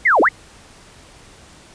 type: linear two-way sweep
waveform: sine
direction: down then up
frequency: 2208 to 260.5 to 2208 Hz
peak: -10 dBFS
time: 0.05-0.29 s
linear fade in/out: 10 ms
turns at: 0.21 s
effects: pink hiss -45 dBFS RMS until 1.74 s + resampled to 22050 Hz

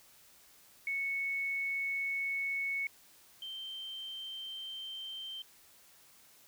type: tone pair in turn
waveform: sine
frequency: 2211 / 3127 Hz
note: C#7 / G7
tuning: -5 / -5 cents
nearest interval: tritone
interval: 600 cents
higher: second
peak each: -32 / -40 dBFS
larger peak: first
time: 0.87-2.87 / 3.42-5.42 s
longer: neither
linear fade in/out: 2 ms
effects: white hiss -61 dBFS RMS until 6.47 s

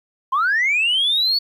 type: linear sweep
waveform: sine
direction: up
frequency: 1010 to 4484 Hz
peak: -14 dBFS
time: 0.32-1.39 s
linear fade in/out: 10 ms
effects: tanh soft clip ceiling -12 dBFS + 9-bit

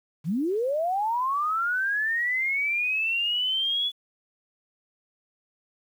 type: linear sweep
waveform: sine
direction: up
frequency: 136.2 to 3430 Hz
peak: -23 dBFS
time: 0.24-3.92 s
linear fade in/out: 50 ms
effects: 9-bit

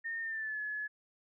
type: tone with pitch glide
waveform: sine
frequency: 1828 to 1705.6 Hz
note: A#6 to G#6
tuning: -34 to +46 cents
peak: -35 dBFS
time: 0.04-0.88 s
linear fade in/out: 20 ms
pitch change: -120 cents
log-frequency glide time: 0.21-0.6 s
effects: none

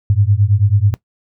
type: beating tone pair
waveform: sine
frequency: 97.5 / 106.7 Hz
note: G2 / G#2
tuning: -9 / +47 cents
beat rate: 9.2 Hz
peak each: -13 dBFS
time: 0.1-0.94 s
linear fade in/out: 0 ms
effects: noise-tail reverb RT60 0.1 s tail -19 dB re dry

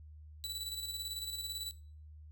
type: tone with tremolo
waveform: sawtooth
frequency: 3951 Hz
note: B7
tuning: in tune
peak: -34 dBFS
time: 0.44-1.71 s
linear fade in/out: 0 ms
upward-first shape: square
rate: 18 Hz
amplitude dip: 40%
effects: noise-tail reverb RT60 0.4 s tail -17 dB re dry + added 76 Hz sine -50 dBFS peak until 2.31 s

